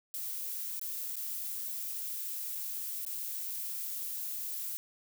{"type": "noise with dropouts", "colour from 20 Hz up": "violet", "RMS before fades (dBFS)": -38, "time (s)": [0.14, 4.77], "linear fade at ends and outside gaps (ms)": 0, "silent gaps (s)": [[0.795, 0.814], [1.157, 1.166], [3.051, 3.064]], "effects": []}